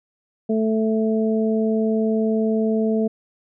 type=harmonic tone; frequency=220 Hz; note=A3; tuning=in tune; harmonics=1 / 2 / 3; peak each=-19 / -22 / -28 dBFS; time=0.49-3.08 s; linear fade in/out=10 ms; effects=none